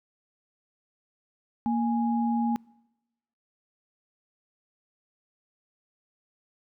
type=tone pair together; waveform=sine; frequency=233.1 / 829.8 Hz; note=A#3 / G#5; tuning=0 / -2 cents; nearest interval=octave + minor seventh; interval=2198 cents; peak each=-24 / -30 dBFS; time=1.66-2.56 s; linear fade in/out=0 ms; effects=noise-tail reverb RT60 1.0 s tail -26 dB re dry